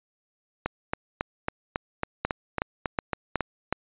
two click trains, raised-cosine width 0.5 ms, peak -9 / -11 dBFS, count 5 / 11, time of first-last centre 2.25-3.726 / 0.66-3.407 s, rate 2.71 / 3.64 Hz, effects resampled to 8000 Hz

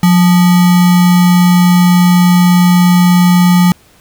sine tone with sample-and-hold, 178.3 Hz, F3, 36 cents sharp, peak -4 dBFS, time 0.03-3.72 s, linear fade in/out 2 ms, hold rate 1050 Hz, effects pink hiss -46 dBFS RMS until 4 s

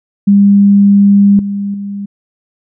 sine tone with level steps, 200.7 Hz, G3, 41 cents sharp, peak -3 / -14 / -18 dBFS, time 0.27-2.06 s, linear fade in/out 10 ms, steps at 1.39 / 1.74 s, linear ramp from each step 2 ms, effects none

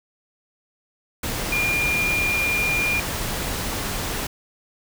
sine tone in noise, 2408 Hz, D7, 43 cents sharp, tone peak -20 dBFS, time 1.52-3 s, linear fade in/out 5 ms, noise pink, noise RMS -27 dBFS, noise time 1.23-4.27 s, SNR +4 dB, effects none

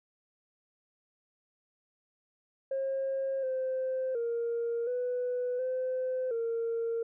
sine tone with pitch steps, 538 / 520 / 467.5 / 495.3 / 513 / 460.5 Hz, C5 / C5 / A#4 / B4 / C5 / A#4, +48 / -11 / +5 / +5 / -34 / -21 cents, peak -28 dBFS, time 2.71-7.03 s, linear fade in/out 5 ms, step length 720 ms, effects tanh soft clip ceiling -26 dBFS

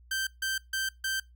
sawtooth tone bursts, 1561 Hz, G6, 8 cents flat, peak -25 dBFS, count 4, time 0.11-1.2 s, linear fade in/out 5 ms, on 160 ms, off 150 ms, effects noise-tail reverb RT60 0.2 s tail -22 dB re dry + added 60 Hz sine -53 dBFS peak until 1.35 s

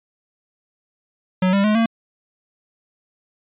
square tone with pitch steps, 185 / 198.28 / 212.5 / 227.8 Hz, F#3 / G3 / G#3 / A#3, 0 / +20 / +40 / -40 cents, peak -15 dBFS, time 1.42-1.86 s, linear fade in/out 5 ms, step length 110 ms, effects resampled to 8000 Hz

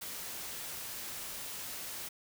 white noise, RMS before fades -42 dBFS, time 0.01-2.09 s, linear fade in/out 10 ms, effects none

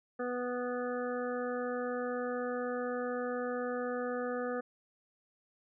harmonic tone, 246.9 Hz, B3, in tune, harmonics 1 / 2 / 3 / 5 / 6 / 7, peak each -39 / -35 / -44 / -43 / -46 / -47 dBFS, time 0.19-4.61 s, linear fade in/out 10 ms, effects none

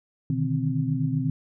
sine tone cluster, 125.1 / 149.1 / 157.2 / 260.7 Hz, B2 / D3 / D#3 / C4, +23 / +27 / +18 / -6 cents, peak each -28 dBFS, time 0.3-1.3 s, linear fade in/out 2 ms, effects none

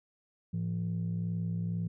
sine tone pair together, 108.2 / 170.32 Hz, A2 / F3, -29 / -43 cents, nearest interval minor sixth, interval 786 cents, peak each -33 / -31 dBFS, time 0.53-1.88 s, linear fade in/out 10 ms, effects tanh soft clip ceiling -26 dBFS

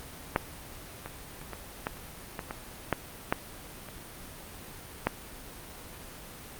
clicks, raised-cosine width 0.5 ms, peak -8 / -22 / -29 / -22 / -14 / -30 / -18 / -19 / -9 / -9 / -27 / -9 dBFS, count 12, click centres 0.361 / 1.06 / 1.415 / 1.533 / 1.869 / 1.971 / 2.392 / 2.509 / 2.927 / 3.325 / 3.887 / 5.07 s, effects pink hiss -45 dBFS RMS until 6.59 s + Opus 32 kbps

